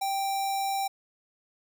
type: tone with notch filter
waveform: square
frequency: 784 Hz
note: G5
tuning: in tune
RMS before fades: -29 dBFS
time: 0.01-0.88 s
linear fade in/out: 10 ms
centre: 1700 Hz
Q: 0.74
effects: none